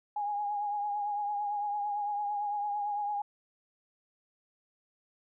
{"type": "tone with vibrato", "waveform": "sine", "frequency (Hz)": 824, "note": "G#5", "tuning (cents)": -14, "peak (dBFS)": -30, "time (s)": [0.16, 3.22], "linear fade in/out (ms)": 5, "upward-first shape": "triangle", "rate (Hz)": 8.9, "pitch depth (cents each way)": 41, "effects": []}